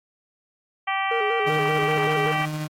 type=harmonic tone; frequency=388.5 Hz; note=G4; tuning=16 cents flat; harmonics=2 / 3 / 4 / 5 / 6 / 7 / 8; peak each=-26 / -28 / -37 / -29 / -30 / -37 / -36 dBFS; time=0.87-2.46 s; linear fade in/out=10 ms
type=tone with vibrato; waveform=triangle; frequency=440 Hz; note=A4; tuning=in tune; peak=-22 dBFS; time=1.11-2.32 s; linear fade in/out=5 ms; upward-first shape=square; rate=5.2 Hz; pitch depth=84 cents each way
type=tone with tremolo; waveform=35% pulse; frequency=153.1 Hz; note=D#3; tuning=28 cents flat; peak=-24 dBFS; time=1.46-2.68 s; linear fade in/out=20 ms; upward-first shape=sine; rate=14 Hz; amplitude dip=25%
effects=AAC 48 kbps